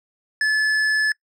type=tone with hard clipping; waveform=triangle; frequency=1727 Hz; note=A6; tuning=33 cents flat; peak=-18 dBFS; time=0.41-1.12 s; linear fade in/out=2 ms; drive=11 dB; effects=noise-tail reverb RT60 0.1 s tail -25 dB re dry